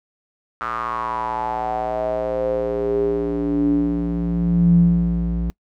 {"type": "tone with band-pass filter sweep", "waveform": "square", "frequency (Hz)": 57.9, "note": "A#1", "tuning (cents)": -11, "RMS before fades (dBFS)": -20, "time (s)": [0.61, 5.5], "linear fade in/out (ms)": 0, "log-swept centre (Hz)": [1300, 120], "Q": 7, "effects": ["noise-tail reverb RT60 0.1 s tail -25 dB re dry"]}